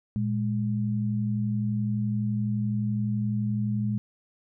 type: tone pair together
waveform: sine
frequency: 115.93 / 207.7 Hz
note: A#2 / G#3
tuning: -9 / 0 cents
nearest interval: minor seventh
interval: 1009 cents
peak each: -27 dBFS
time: 0.16-3.98 s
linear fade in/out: 0 ms
effects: none